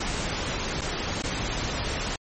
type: noise with dropouts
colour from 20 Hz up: pink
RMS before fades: -29 dBFS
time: 0-2.16 s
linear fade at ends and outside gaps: 5 ms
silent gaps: 0.811-0.816 / 1.224-1.236 s
effects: MP3 32 kbps